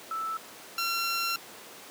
sine / 15% pulse tone pair in turn, 1318.5 / 1365.2 Hz, E6 / F6, 0 / -40 cents, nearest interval minor second, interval 60 cents, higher second, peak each -30 / -21 dBFS, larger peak second, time 0.11-0.37 / 0.78-1.36 s, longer second, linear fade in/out 2 ms, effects pink hiss -46 dBFS RMS until 1.9 s + high-pass 300 Hz 12 dB/octave

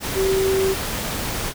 sine tone in noise, 384.2 Hz, G4, 35 cents flat, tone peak -17 dBFS, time 0.14-0.76 s, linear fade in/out 50 ms, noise pink, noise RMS -26 dBFS, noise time 0-1.54 s, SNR +6 dB, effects none

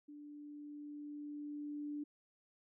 sine tone with level ramp, 293.8 Hz, D4, 1 cent sharp, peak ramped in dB -50 to -39 dBFS, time 0.08-2.04 s, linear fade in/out 10 ms, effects none

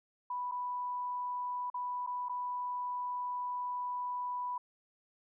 sine tone with dropouts, 987.8 Hz, B5, in tune, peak -34 dBFS, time 0.3-4.58 s, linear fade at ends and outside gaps 5 ms, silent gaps 0.514-0.519 / 1.701-1.742 / 2.065-2.072 / 2.286-2.294 s, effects none

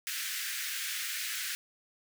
pink high-pass noise, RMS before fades -36 dBFS, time 0.07-1.55 s, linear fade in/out 0 ms, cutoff 1500 Hz, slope 48 dB/octave, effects none

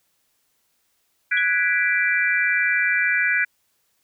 sine chord, G# half-diminished seventh, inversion third, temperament equal, 1480 / 1661.2 / 1975.5 / 2349 Hz, F#6 / G#6 / B6 / D7, 0 / 0 / 0 / 0 cents, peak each -23 dBFS, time 1.31-3.45 s, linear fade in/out 10 ms
sine tone with exponential decay, 3322 Hz, G#7, in tune, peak -23 dBFS, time 1.37-1.45 s, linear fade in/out 5 ms, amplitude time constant 16 ms
effects white hiss -68 dBFS RMS until 4.03 s

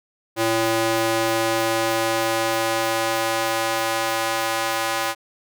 square tone with high-pass filter sweep, 112.9 Hz, A2, 45 cents sharp, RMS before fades -22 dBFS, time 0.36-5.15 s, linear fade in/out 50 ms, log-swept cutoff 380 to 820 Hz, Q 1, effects none

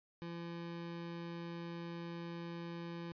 25% pulse tone, 170 Hz, F3, 46 cents flat, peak -39 dBFS, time 0.22-3.12 s, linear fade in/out 0 ms, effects resampled to 11025 Hz

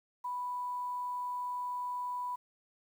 sine tone with quantisation, 987.8 Hz, B5, in tune, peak -34 dBFS, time 0.24-2.36 s, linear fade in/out 10 ms, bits 10, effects none

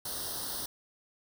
white noise with comb filter, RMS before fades -37 dBFS, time 0.05-0.66 s, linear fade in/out 5 ms, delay 0.21 ms, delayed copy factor +0.95, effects none

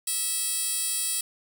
10% pulse tone with high-pass filter, 652 Hz, E5, 19 cents flat, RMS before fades -28 dBFS, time 0.07-1.21 s, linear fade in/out 5 ms, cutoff 7300 Hz, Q 1.3, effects none

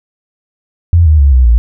sine tone with pitch steps, 85.2 / 77.23 / 70.01 / 63.46 / 57.52 Hz, F2 / D#2 / C#2 / B1 / A#1, -42 / -12 / +18 / +48 / -22 cents, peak -3 dBFS, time 0.93-1.58 s, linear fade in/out 0 ms, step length 130 ms, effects none

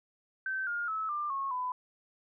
sine tone with pitch steps, 1545 / 1416.8 / 1299.2 / 1191.4 / 1092.5 / 1001.8 Hz, G6 / F6 / E6 / D6 / C#6 / B5, -26 / +24 / -26 / +24 / -26 / +24 cents, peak -31 dBFS, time 0.46-1.72 s, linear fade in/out 2 ms, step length 210 ms, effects none

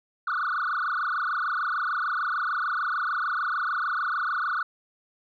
sine tone with frequency modulation, 1318.5 Hz, E6, in tune, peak -23 dBFS, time 0.27-4.63 s, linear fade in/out 5 ms, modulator 26.7 Hz, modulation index 6.6, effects tanh soft clip ceiling -22 dBFS

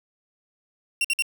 40% pulse tone bursts, 2749 Hz, F7, 28 cents flat, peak -19 dBFS, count 3, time 1.01-1.223 s, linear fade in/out 2 ms, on 35 ms, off 54 ms, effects none

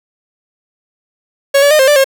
45% pulse tone with pitch steps, 555 / 572 / 611 / 530 / 588 / 539 Hz, C#5 / D5 / D#5 / C5 / D5 / C#5, +2 / -46 / -32 / +22 / +2 / -49 cents, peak -6 dBFS, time 1.54-2.044 s, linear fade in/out 10 ms, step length 84 ms, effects none

